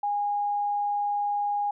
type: tone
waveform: sine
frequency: 820 Hz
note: G#5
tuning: 22 cents flat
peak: -24 dBFS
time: 0.03-1.71 s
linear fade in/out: 5 ms
effects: none